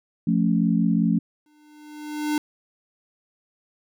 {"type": "chord", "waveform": "sine", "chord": "F augmented", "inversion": "none", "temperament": "equal", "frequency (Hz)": [174.61, 220, 277.2], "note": ["F3", "A3", "C#4"], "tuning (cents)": [0, 0, 0], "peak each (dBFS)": [-21, -21, -25], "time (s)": [0.27, 1.19], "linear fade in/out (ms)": 5}
{"type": "tone with exponential growth", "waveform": "square", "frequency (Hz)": 300, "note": "D4", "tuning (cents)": 37, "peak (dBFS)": -20, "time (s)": [1.46, 2.38], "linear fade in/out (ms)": 2, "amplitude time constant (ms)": 200}
{"effects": []}